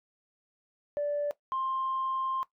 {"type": "tone pair in turn", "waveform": "sine", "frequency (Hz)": [583, 1055.1], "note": ["D5", "C6"], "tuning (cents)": [-13, 14], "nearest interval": "minor seventh", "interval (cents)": 1027, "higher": "second", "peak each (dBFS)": [-26, -28], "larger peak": "first", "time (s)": [[0.97, 1.31], [1.52, 2.43]], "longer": "second", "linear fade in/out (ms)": 0, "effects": ["noise-tail reverb RT60 0.1 s tail -17 dB re dry", "tanh soft clip ceiling -24 dBFS"]}